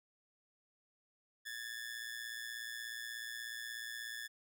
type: ring-modulated tone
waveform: sawtooth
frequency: 1729 Hz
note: A6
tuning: 31 cents flat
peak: -36 dBFS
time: 1.45-4.28 s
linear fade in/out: 20 ms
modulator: 58.3 Hz
effects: none